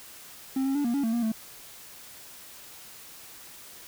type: tone with pitch steps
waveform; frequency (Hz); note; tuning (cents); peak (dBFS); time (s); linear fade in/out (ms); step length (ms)
triangle; 265.9 / 270.6 / 288.3 / 236.7 / 281.1 / 225.4 / 236.6 / 220.8; C4 / C#4 / D4 / A#3 / C#4 / A3 / A#3 / A3; +28 / -42 / -32 / +27 / +24 / +42 / +26 / +6; -22; 0.56-1.32; 5; 95
effects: white hiss -47 dBFS RMS until 3.87 s